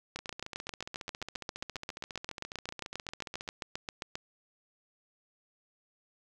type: two click trains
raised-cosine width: 0.2 ms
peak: -23 / -19 dBFS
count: 49 / 31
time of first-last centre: 0.19-3.478 / 0.16-4.155 s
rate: 14.6 / 7.51 Hz
effects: none